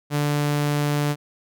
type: tone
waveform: sawtooth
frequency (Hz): 146.5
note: D3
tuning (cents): -4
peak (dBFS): -16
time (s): 0.1-1.16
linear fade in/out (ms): 50
effects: none